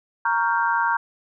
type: chord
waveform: sine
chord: G half-diminished seventh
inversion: first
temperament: equal with one note detuned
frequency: 932.3 / 1115.8 / 1396.9 / 1568 Hz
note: Bb5 / Db6 / F6 / G6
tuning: 0 / +11 / 0 / 0 cents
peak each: -21 / -27 / -26 / -25 dBFS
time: 0.25-0.97 s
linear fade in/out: 5 ms
effects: none